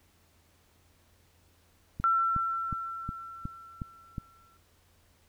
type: click train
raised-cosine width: 5 ms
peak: -22 dBFS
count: 7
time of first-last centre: 2-4.182 s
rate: 2.75 Hz
type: tone with exponential decay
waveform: sine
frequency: 1347 Hz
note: E6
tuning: 37 cents sharp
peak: -21 dBFS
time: 2.04-4.57 s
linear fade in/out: 0 ms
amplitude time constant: 550 ms
effects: added 85 Hz sine -66 dBFS peak until 5.28 s + pink hiss -66 dBFS RMS until 5.28 s